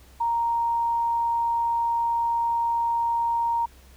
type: tone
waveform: sine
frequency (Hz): 932.3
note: A#5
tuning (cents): 0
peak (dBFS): -21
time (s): 0.2-3.66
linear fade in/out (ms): 10
effects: added 64 Hz sine -50 dBFS peak until 3.96 s + pink hiss -55 dBFS RMS until 3.96 s